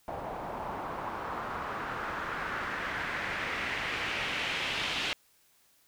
white noise with low-pass filter sweep, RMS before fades -35 dBFS, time 0.08-5.13 s, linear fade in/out 0 ms, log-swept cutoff 780 to 3200 Hz, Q 2.1, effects white hiss -66 dBFS RMS until 5.87 s

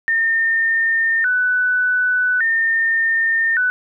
sine tone with vibrato, 1647 Hz, G#6, 15 cents flat, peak -14 dBFS, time 0.08-3.7 s, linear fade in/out 0 ms, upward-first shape square, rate 0.43 Hz, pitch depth 170 cents each way, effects none

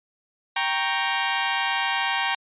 15% pulse chord, G diminished, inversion none, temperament equal, 784 / 932.3 / 1108.7 Hz, G5 / Bb5 / Db6, 0 / 0 / 0 cents, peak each -19 / -19 / -23 dBFS, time 0.56-2.35 s, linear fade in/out 5 ms, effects resampled to 8000 Hz

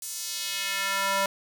square tone with high-pass filter sweep, 196 Hz, G3, in tune, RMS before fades -29 dBFS, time 0.02-1.26 s, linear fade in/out 2 ms, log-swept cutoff 8200 to 730 Hz, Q 1.2, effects none

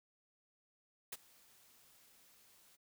white noise with ADSR envelope, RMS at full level -42 dBFS, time 1.12-2.77 s, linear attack 8 ms, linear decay 32 ms, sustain -24 dB, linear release 25 ms, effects none

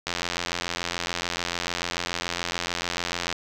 click train, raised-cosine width 0.2 ms, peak -9 dBFS, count 284, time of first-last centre 0.07-3.327 s, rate 86.9 Hz, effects 7-bit

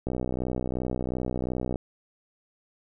click train, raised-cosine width 2 ms, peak -16 dBFS, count 107, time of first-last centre 0.07-1.758 s, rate 62.8 Hz, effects none

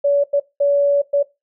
sine tone bursts at uneven times, 569 Hz, C#5, 45 cents sharp, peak -12 dBFS, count 4, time 0.04-0.24 / 0.33-0.4 / 0.6-1.02 / 1.13-1.23 s, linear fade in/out 10 ms, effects noise-tail reverb RT60 0.2 s tail -18 dB re dry

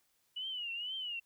sine tone with vibrato, 2922 Hz, F#7, 22 cents flat, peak -37 dBFS, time 0.36-1.2 s, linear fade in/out 10 ms, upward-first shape triangle, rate 2.1 Hz, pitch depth 140 cents each way, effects white hiss -75 dBFS RMS until 1.25 s

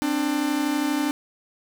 45% pulse tone pair together, 264.5 / 296.9 Hz, C4 / D4, +19 / +19 cents, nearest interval major second, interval 200 cents, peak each -27 / -23 dBFS, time 0.02-1.11 s, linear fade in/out 0 ms, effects 10-bit

